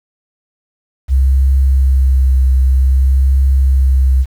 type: tone with vibrato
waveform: sine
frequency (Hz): 66.1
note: C2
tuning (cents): +18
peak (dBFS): -7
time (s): 1.08-4.26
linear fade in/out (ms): 50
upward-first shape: triangle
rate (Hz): 0.53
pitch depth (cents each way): 29
effects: 7-bit